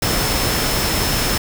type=tone in noise; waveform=sine; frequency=5274 Hz; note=E8; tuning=in tune; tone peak=-26 dBFS; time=0.02-1.38 s; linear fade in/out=5 ms; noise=pink; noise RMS=-19 dBFS; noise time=0.02-1.38 s; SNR=-10 dB; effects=none